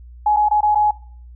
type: tone with dropouts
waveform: sine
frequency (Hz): 841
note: G#5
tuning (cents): +22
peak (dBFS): -12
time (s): 0.26-0.91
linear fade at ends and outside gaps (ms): 5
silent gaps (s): 0.364-0.368 / 0.487-0.511 / 0.608-0.629 / 0.748-0.755
effects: noise-tail reverb RT60 0.5 s tail -20 dB re dry + added 60 Hz sine -37 dBFS peak until 1.35 s